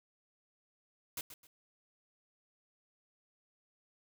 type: noise with echo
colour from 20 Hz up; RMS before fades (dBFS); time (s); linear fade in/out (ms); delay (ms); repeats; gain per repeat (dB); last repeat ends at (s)
white; -40; 1.17-1.21; 2; 130; 2; -11; 1.47
effects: none